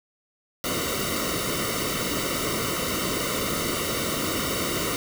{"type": "noise with comb filter", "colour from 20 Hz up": "pink", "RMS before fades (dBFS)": -27, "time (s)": [0.64, 4.96], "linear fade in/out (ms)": 0, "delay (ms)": 1.2, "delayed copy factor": -0.9, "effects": []}